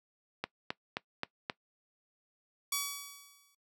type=click train; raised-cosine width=0.3 ms; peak=-17 dBFS; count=5; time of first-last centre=0.44-1.498 s; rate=3.78 Hz
type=tone with exponential decay; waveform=5% pulse; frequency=1137 Hz; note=C#6; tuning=44 cents sharp; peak=-18 dBFS; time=2.72-3.55 s; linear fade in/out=5 ms; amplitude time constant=180 ms
effects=noise-tail reverb RT60 0.1 s tail -20 dB re dry + high-pass 150 Hz 12 dB/octave